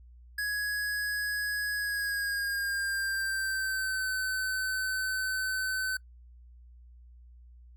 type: tone with pitch glide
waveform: square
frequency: 1670 to 1522.6 Hz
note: G#6 to F#6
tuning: +9 to +49 cents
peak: -30 dBFS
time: 0.38-5.97 s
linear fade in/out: 5 ms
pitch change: -160 cents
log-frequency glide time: 1.76-4.09 s
effects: noise-tail reverb RT60 0.1 s tail -22 dB re dry + added 60 Hz sine -50 dBFS peak until 7.76 s